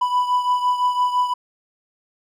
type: beating tone pair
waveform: triangle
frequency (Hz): 990 / 995.9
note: B5 / B5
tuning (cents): +4 / +14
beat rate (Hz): 5.9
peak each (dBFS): -16 / -22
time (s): 0.01-1.34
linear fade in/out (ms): 10
effects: none